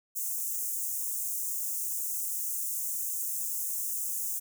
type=high-pass noise; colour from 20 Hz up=white; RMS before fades=-33 dBFS; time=0.15-4.4 s; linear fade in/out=20 ms; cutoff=6400 Hz; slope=48 dB/octave; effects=none